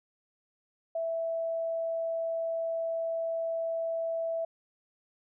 sine tone, 659.3 Hz, E5, in tune, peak -29 dBFS, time 0.95-4.45 s, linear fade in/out 5 ms, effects none

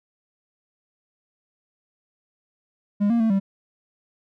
triangle tone with pitch steps, 204.1 / 233.8 / 223.6 / 195.4 Hz, G#3 / A#3 / A3 / G3, -30 / +5 / +28 / -5 cents, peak -15 dBFS, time 3-3.4 s, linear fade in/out 20 ms, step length 100 ms, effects none

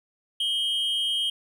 triangle tone pair together, 2955 / 3204 Hz, F#7 / G7, -3 / +37 cents, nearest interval minor second, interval 140 cents, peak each -28 / -23 dBFS, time 0.4-1.3 s, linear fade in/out 5 ms, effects none

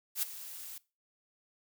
blue noise with ADSR envelope, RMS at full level -30 dBFS, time 0.15-0.78 s, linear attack 75 ms, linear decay 12 ms, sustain -15 dB, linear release 4 ms, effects noise-tail reverb RT60 0.3 s tail -21 dB re dry

